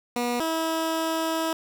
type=tone pair in turn; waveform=15% pulse; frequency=242 / 323.9 Hz; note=B3 / E4; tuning=-35 / -30 cents; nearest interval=perfect fourth; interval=505 cents; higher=second; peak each=-18 / -18 dBFS; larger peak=neither; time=0.16-0.4 / 0.4-1.53 s; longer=second; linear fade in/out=2 ms; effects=none